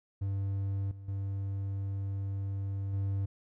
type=tone with level steps; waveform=triangle; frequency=98.2 Hz; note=G2; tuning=4 cents sharp; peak=-28 / -41 / -30 / -27 dBFS; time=0.21-3.26 s; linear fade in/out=10 ms; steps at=0.91 / 1.08 / 2.93 s; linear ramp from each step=5 ms; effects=none